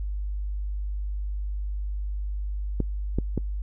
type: clicks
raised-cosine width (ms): 3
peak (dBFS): -12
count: 3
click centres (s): 2.803 / 3.186 / 3.377
effects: noise-tail reverb RT60 0.1 s tail -25 dB re dry + added 50 Hz sine -27 dBFS peak until 3.62 s